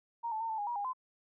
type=tone with pitch steps; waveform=sine; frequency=933 / 873 / 909 / 881 / 822 / 957 / 813 / 1025 Hz; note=A#5 / A5 / A#5 / A5 / G#5 / A#5 / G#5 / C6; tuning=+1 / -14 / -44 / +2 / -18 / +45 / -37 / -36 cents; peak=-33 dBFS; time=0.23-0.934 s; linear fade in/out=20 ms; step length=88 ms; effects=none